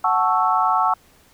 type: chord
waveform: sine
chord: F# minor seventh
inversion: none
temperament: equal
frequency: 740 / 880 / 1108.7 / 1318.5 Hz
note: F#5 / A5 / C#6 / E6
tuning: 0 / 0 / 0 / 0 cents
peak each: -21 dBFS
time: 0.04-0.94 s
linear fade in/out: 5 ms
effects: pink hiss -54 dBFS RMS until 1.33 s